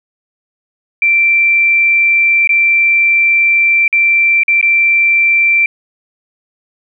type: tone with dropouts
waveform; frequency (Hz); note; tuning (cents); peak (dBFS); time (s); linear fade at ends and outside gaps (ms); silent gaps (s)
sine; 2349; D7; 0; -7; 1.02-5.66; 2; 2.474-2.492 / 3.879-3.927 / 4.434-4.481 / 4.613-4.627
effects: none